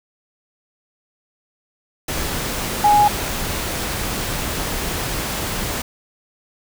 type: tone in noise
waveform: sine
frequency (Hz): 830.6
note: G#5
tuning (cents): 0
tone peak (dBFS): -10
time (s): 2.84-3.08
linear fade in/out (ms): 5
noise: pink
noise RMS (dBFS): -24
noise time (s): 2.08-5.82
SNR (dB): +11
effects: none